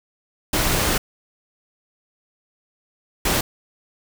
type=noise bursts at uneven times; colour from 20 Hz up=pink; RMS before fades=-20 dBFS; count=2; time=0.53-0.98 / 3.25-3.41 s; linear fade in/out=5 ms; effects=none